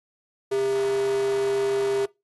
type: tone with high-pass filter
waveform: square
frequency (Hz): 133.3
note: C3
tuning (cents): +33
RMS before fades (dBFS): -24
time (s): 0.51-2.06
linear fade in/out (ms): 10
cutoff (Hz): 410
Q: 5.1
effects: noise-tail reverb RT60 0.2 s tail -20 dB re dry + AAC 32 kbps